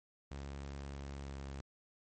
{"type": "tone with pitch glide", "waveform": "sawtooth", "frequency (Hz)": [69.5, 68.58], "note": ["C#2", "C#2"], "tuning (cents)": [5, -18], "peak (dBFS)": -39, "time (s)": [0.31, 1.61], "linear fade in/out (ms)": 5, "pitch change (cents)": -23, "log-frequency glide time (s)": [1.24, 1.3], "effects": ["MP3 32 kbps"]}